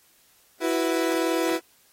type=chord; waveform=35% pulse; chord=E suspended second; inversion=none; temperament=equal; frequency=329.6 / 370 / 493.9 Hz; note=E4 / F#4 / B4; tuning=0 / 0 / 0 cents; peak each=-23 / -26 / -26 dBFS; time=0.6-1.6 s; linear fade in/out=50 ms; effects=white hiss -60 dBFS RMS until 1.92 s + AAC 48 kbps